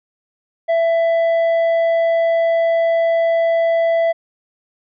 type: tone with tanh clipping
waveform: triangle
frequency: 665 Hz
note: E5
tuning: 15 cents sharp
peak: -14 dBFS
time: 0.68-4.13 s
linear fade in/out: 20 ms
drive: 10 dB
effects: none